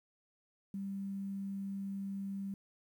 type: tone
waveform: sine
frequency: 196.5 Hz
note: G3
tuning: 4 cents sharp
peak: -37 dBFS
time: 0.74-2.54 s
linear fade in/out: 2 ms
effects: 11-bit